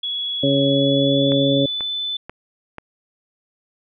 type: tone with pitch glide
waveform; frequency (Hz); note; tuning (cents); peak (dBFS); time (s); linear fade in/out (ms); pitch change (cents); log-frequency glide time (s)
sine; 3368 to 3509; G#7 to A7; +24 to -5; -22; 0.03-2.17; 5; +71; 0.57-1.89
type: harmonic tone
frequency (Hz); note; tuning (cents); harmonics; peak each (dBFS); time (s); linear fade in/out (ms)
138.59; C#3; 0; 1 / 2 / 3 / 4; -22 / -18 / -25 / -19; 0.43-1.66; 5
type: click train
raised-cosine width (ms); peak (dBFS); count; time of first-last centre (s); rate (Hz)
0.5; -17; 4; 1.32-2.783; 2.05
effects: none